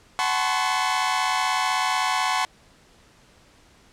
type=tone cluster; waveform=sawtooth; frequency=747 / 866 / 1019 / 1095 Hz; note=F#5 / A5 / C6 / C#6; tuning=+16 / -28 / -46 / -22 cents; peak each=-23 dBFS; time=0.19-2.45 s; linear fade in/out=0 ms; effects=pink hiss -55 dBFS RMS until 3.92 s + low-pass 8000 Hz 12 dB/octave